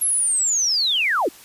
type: linear sweep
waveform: sine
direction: down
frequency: 11370 to 241.4 Hz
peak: -17 dBFS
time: 0.01-1.29 s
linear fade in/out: 10 ms
effects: white hiss -45 dBFS RMS until 1.44 s + resampled to 32000 Hz

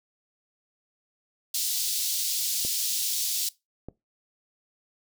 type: high-pass noise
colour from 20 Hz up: pink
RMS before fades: -28 dBFS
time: 1.54-3.49 s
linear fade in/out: 5 ms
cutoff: 3900 Hz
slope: 24 dB/octave
type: clicks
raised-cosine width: 2 ms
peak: -24 dBFS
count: 2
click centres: 2.65 / 3.886 s
effects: noise-tail reverb RT60 0.2 s tail -20 dB re dry

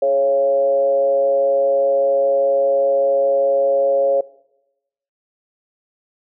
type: tone with frequency modulation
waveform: sine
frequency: 551 Hz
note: C#5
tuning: 11 cents flat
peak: -13 dBFS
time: 0.02-4.21 s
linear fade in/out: 5 ms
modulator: 133 Hz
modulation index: 0.56
effects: noise-tail reverb RT60 0.9 s tail -20 dB re dry

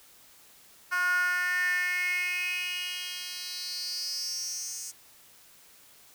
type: tone with high-pass filter sweep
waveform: 10% pulse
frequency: 360 Hz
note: F#4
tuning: 47 cents flat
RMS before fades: -31 dBFS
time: 0.91-4.92 s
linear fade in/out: 20 ms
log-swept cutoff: 1300 to 7000 Hz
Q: 6.8
effects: white hiss -56 dBFS RMS until 6.14 s

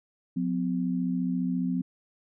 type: tone pair together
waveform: sine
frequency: 180 / 254.6 Hz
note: F#3 / C4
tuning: -47 / -47 cents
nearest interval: tritone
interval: 600 cents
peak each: -28 dBFS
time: 0.36-1.82 s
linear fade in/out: 10 ms
effects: none

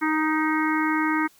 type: harmonic tone with a mistuned harmonic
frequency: 311.1 Hz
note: D#4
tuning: in tune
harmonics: 1 / 3 / 4 / 5 / 6 / 7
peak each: -23 / -28 / -29 / -30 / -31 / -31 dBFS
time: 0.01-1.28 s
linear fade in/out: 20 ms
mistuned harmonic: 6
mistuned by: +24 cents
effects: white hiss -57 dBFS RMS until 1.39 s

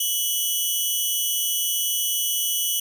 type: tone pair together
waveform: 10% pulse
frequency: 2972 / 3293 Hz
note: F#7 / G#7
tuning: +7 / -15 cents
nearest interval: major second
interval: 178 cents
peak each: -14 / -21 dBFS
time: 0-2.8 s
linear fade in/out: 5 ms
effects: none

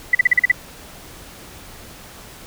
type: tone bursts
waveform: sine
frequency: 1986 Hz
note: B6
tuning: 9 cents sharp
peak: -8 dBFS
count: 7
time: 0.13-0.516 s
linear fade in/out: 5 ms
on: 20 ms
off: 41 ms
effects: pink hiss -40 dBFS RMS until 2.46 s

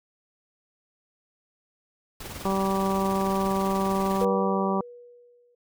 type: noise with tremolo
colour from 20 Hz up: pink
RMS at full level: -36 dBFS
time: 2.2-4.25 s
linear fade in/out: 5 ms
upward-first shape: triangle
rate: 20 Hz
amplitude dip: 55%
type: harmonic tone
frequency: 193.6 Hz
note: G3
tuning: 21 cents flat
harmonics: 1 / 2 / 3 / 4 / 5 / 6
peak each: -26 / -29 / -32 / -32 / -31 / -32 dBFS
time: 2.45-4.81 s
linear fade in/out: 2 ms
type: tone with exponential decay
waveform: sine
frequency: 483.8 Hz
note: B4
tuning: 36 cents flat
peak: -21 dBFS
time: 4.21-5.55 s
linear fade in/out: 5 ms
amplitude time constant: 290 ms
effects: none

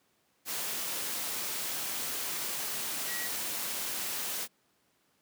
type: tone in noise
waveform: sine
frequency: 1921 Hz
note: B6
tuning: 48 cents flat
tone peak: -38 dBFS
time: 3.06-3.3 s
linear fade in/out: 50 ms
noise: white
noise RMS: -35 dBFS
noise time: 0.45-4.48 s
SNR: -6 dB
effects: pink hiss -71 dBFS RMS until 5.21 s + high-pass 150 Hz 12 dB/octave

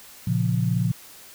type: chord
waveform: sine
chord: Bb minor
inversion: none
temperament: equal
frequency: 116.54 / 138.59 / 174.61 Hz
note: Bb2 / Db3 / F3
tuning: 0 / 0 / 0 cents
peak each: -23 / -26 / -24 dBFS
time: 0.27-0.92 s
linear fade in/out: 5 ms
effects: white hiss -46 dBFS RMS until 1.34 s

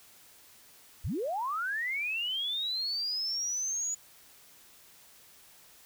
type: linear sweep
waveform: sine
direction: up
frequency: 43.65 to 6900 Hz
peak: -30 dBFS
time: 1.04-3.95 s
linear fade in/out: 10 ms
effects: white hiss -57 dBFS RMS until 5.85 s

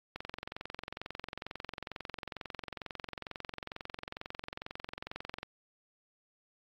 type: click train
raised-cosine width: 0.3 ms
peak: -23 dBFS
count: 118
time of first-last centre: 0.16-5.43 s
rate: 22.2 Hz
effects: AAC 64 kbps

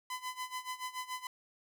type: tone with tremolo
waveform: sawtooth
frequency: 1011 Hz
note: B5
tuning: 40 cents sharp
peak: -32 dBFS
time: 0.1-1.27 s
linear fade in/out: 2 ms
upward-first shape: sine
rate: 7 Hz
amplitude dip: 85%
effects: none

